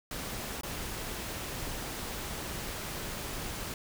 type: noise with dropouts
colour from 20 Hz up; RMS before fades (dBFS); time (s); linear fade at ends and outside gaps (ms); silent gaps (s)
pink; -38; 0.11-3.74; 2; 0.611-0.633
effects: none